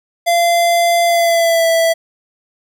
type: tone with pitch glide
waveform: square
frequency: 687 to 660.5 Hz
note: F5 to E5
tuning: -29 to +3 cents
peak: -11 dBFS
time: 0.26-1.94 s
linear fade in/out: 20 ms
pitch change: -68 cents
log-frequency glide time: 1.05-1.67 s
effects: none